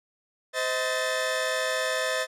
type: tone cluster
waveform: sawtooth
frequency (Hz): 516 / 634 / 1768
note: C5 / D#5 / A6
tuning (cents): -24 / +32 / +8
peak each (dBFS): -26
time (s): 0.53-2.27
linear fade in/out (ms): 50
effects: low-pass 10000 Hz 12 dB/octave